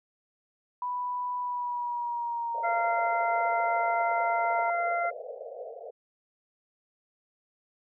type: tone with pitch glide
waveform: sine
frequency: 987.8 to 927 Hz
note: B5 to A#5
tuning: 0 to -10 cents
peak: -29 dBFS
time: 0.82-4.7 s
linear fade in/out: 2 ms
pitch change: -110 cents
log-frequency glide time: 1.39-2.63 s
type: band-pass noise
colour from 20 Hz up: pink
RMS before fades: -41 dBFS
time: 2.54-5.91 s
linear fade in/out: 10 ms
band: 450 to 710 Hz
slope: 96 dB/octave
type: harmonic tone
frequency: 690 Hz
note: F5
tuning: 21 cents flat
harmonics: 1 / 2 / 3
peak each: -27 / -32 / -35 dBFS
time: 2.63-5.11 s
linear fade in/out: 20 ms
effects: none